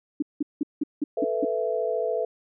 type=tone bursts; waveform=sine; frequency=293.7 Hz; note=D4; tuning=in tune; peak=-21 dBFS; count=7; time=0.2-1.448 s; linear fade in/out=5 ms; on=24 ms; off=180 ms
type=chord; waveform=sine; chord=A suspended second; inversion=none; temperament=equal with one note detuned; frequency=440 / 493.9 / 663.8 Hz; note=A4 / B4 / E5; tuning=0 / 0 / +12 cents; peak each=-28 / -28 / -28 dBFS; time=1.17-2.25 s; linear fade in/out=5 ms
effects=none